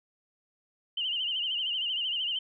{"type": "tone with vibrato", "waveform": "sine", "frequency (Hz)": 2960, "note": "F#7", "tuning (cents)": 0, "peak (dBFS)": -28, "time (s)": [0.97, 2.39], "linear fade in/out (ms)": 5, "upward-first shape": "sine", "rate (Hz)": 13, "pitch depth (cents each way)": 97, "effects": []}